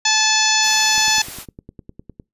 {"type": "harmonic tone", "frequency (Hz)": 868, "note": "A5", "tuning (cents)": -24, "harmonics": [1, 2, 3, 4, 5, 6, 7, 8], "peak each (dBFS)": [-22, -22, -22, -22, -22, -22, -22, -22], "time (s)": [0.05, 1.22], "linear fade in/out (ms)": 5}
{"type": "noise", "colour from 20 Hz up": "white", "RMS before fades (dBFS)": -33, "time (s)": [0.61, 1.46], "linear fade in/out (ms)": 50}
{"type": "click train", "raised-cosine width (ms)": 3, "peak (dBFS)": -23, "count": 13, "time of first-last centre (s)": [0.98, 2.198], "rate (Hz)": 9.85}
{"effects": ["noise-tail reverb RT60 0.2 s tail -24 dB re dry", "resampled to 32000 Hz"]}